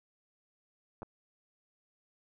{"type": "clicks", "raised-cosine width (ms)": 1, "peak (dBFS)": -29, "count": 2, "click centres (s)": [1.021, 1.03], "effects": []}